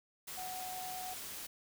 sine tone in noise, 740 Hz, F#5, in tune, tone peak -42 dBFS, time 0.37-1.14 s, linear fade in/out 10 ms, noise white, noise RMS -45 dBFS, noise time 0.27-1.47 s, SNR 0 dB, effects none

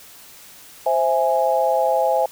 sine chord, C augmented, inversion none, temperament equal, 523.3 / 659.3 / 830.6 Hz, C5 / E5 / G#5, 0 / 0 / 0 cents, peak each -20 dBFS, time 0.86-2.26 s, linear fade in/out 5 ms, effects white hiss -44 dBFS RMS until 2.31 s

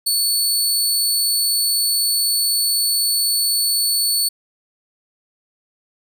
20% pulse tone, 4444 Hz, C#8, 4 cents sharp, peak -10 dBFS, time 0.06-4.29 s, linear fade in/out 10 ms, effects none

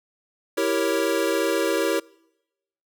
square chord, E diminished seventh, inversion none, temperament equal, 329.6 / 392 / 466.2 / 554.4 Hz, E4 / G4 / Bb4 / Db5, 0 / 0 / 0 / 0 cents, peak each -27 dBFS, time 0.57-2 s, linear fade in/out 10 ms, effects noise-tail reverb RT60 0.9 s tail -25 dB re dry

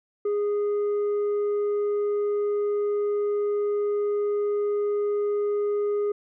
triangle tone with tanh clipping, 412.3 Hz, G#4, 13 cents flat, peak -23 dBFS, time 0.25-6.12 s, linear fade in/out 5 ms, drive 8 dB, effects none

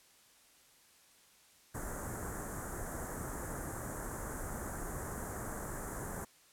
pink band-stop noise, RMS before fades -41 dBFS, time 1.74-6.25 s, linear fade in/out 10 ms, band 1800 to 6700 Hz, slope 48 dB/octave, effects white hiss -64 dBFS RMS until 6.52 s + low-pass 12000 Hz 12 dB/octave

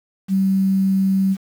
sine tone with quantisation, 192.4 Hz, G3, 32 cents flat, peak -14 dBFS, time 0.28-1.37 s, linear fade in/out 50 ms, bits 7, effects none

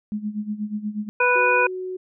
sine tone with tremolo, 210.5 Hz, G#3, 24 cents sharp, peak -22 dBFS, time 0.12-1.09 s, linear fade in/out 0 ms, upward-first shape sine, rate 8.3 Hz, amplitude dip 80%
harmonic tone, 493.5 Hz, B4, 1 cent flat, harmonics 1 / 2 / 3 / 5, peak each -21 / -21 / -21 / -21 dBFS, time 1.2-1.67 s, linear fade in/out 5 ms
sine tone, 370 Hz, F#4, in tune, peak -27 dBFS, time 1.35-1.97 s, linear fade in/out 10 ms
effects none

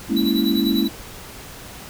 sine chord, A# half-diminished seventh, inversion third, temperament equal, 207.7 / 233.1 / 277.2 / 329.6 Hz, G#3 / A#3 / C#4 / E4, 0 / 0 / 0 / 0 cents, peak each -22 dBFS, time 0.08-0.9 s, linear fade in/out 50 ms
square tone with tremolo, 3940 Hz, B7, 5 cents flat, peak -23 dBFS, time 0.16-0.88 s, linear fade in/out 10 ms, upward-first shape sine, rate 10 Hz, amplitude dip 80%
effects pink hiss -38 dBFS RMS until 1.89 s

